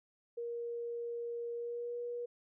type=tone with pitch glide; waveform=sine; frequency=471.4 to 480.2 Hz; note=A#4 to B4; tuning=+19 to -49 cents; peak=-37 dBFS; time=0.37-2.26 s; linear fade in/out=10 ms; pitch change=+32 cents; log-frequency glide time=1.54-1.98 s; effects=none